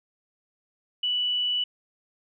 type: tone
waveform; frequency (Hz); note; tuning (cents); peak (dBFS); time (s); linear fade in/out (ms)
sine; 2960; F#7; 0; -23; 1.03-1.64; 5
effects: none